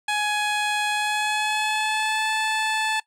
15% pulse tone with pitch glide, 838 to 873.1 Hz, G#5 to A5, +15 to -14 cents, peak -15 dBFS, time 0.08-3 s, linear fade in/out 5 ms, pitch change +71 cents, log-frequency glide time 0.9-2.29 s, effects noise-tail reverb RT60 0.1 s tail -19 dB re dry + low-pass 9000 Hz 12 dB/octave

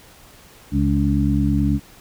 harmonic tone with a mistuned harmonic, 69.3 Hz, C#2, in tune, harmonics 1 / 2 / 3 / 4, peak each -21 / -21 / -21 / -21 dBFS, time 0.71-1.8 s, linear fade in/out 50 ms, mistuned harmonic 4, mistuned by +56 cents, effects pink hiss -47 dBFS RMS until 2 s

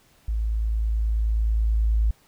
sine tone with level ramp, 54.7 Hz, A1, 9 cents flat, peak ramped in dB -22 to -17 dBFS, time 0.28-2.11 s, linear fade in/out 5 ms, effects pink hiss -59 dBFS RMS until 2.27 s

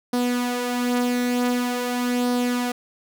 sawtooth tone with flanger, 245.5 Hz, B3, 10 cents flat, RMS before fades -23 dBFS, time 0.13-2.72 s, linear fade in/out 5 ms, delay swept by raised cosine 0.2 to 4.6 ms, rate 0.46 Hz, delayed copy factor +0.5, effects none

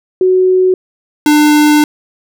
sine / square tone pair in turn, 370.9 / 299.2 Hz, F#4 / D4, +4 / +32 cents, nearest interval major third, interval 372 cents, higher first, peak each -6 dBFS, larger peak neither, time 0.21-0.74 / 1.26-1.84 s, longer second, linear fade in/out 2 ms, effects none

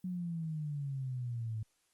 sine exponential sweep, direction down, 185 to 107.7 Hz, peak -35 dBFS, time 0.04-1.63 s, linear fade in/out 5 ms, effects white hiss -75 dBFS RMS until 1.93 s + Opus 24 kbps

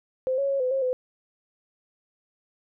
sine tone with pitch steps, 518 / 554 / 550 / 507 / 537 / 507 Hz, C5 / C#5 / C#5 / B4 / C5 / B4, -17 / -1 / -14 / +45 / +45 / +45 cents, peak -22 dBFS, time 0.27-0.93 s, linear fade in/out 0 ms, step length 110 ms, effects none

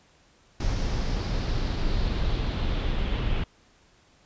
brown noise with low-pass filter sweep, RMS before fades -26 dBFS, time 0.6-3.44 s, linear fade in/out 5 ms, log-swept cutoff 5700 to 3100 Hz, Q 2.6, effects pink hiss -60 dBFS RMS until 4.25 s + resampled to 16000 Hz

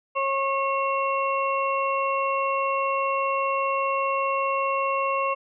harmonic tone, 545 Hz, C#5, 29 cents flat, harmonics 1 / 2 / 4 / 5, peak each -27 / -24 / -37 / -31 dBFS, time 0.15-5.35 s, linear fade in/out 20 ms, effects none

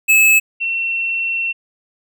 square / sine tone pair in turn, 2596 / 2711 Hz, E7 / E7, -27 / +48 cents, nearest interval minor second, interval 75 cents, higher second, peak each -9 / -17 dBFS, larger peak first, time 0.08-0.4 / 0.6-1.53 s, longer second, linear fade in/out 20 ms, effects none

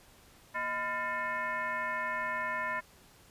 sine tone with frequency modulation, 1396.9 Hz, F6, in tune, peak -31 dBFS, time 0.54-2.81 s, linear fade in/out 20 ms, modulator 386 Hz, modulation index 1.8, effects pink hiss -59 dBFS RMS until 3.3 s + resampled to 32000 Hz

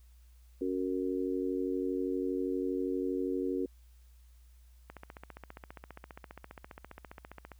sine chord, F# major, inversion second, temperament just, 277.5 / 370 / 462.5 Hz, C#4 / F#4 / A#4, +2 / 0 / -14 cents, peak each -34 / -34 / -37 dBFS, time 0.61-3.66 s, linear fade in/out 5 ms
click train, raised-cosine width 0.5 ms, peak -30 dBFS, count 40, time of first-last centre 4.9-7.517 s, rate 14.9 Hz
effects added 60 Hz sine -55 dBFS peak until 7.59 s + white hiss -71 dBFS RMS until 7.59 s

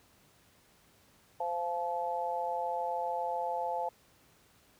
harmonic tone, 172.8 Hz, F3, 18 cents flat, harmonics 3 / 4 / 5, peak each -37 / -36 / -34 dBFS, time 1.4-3.89 s, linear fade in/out 5 ms, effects pink hiss -64 dBFS RMS until 4.79 s + high-pass 60 Hz 12 dB/octave

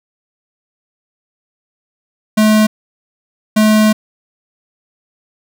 square tone bursts at uneven times, 215.2 Hz, A3, 38 cents flat, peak -8 dBFS, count 2, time 2.37-2.67 / 3.56-3.93 s, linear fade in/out 10 ms, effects none

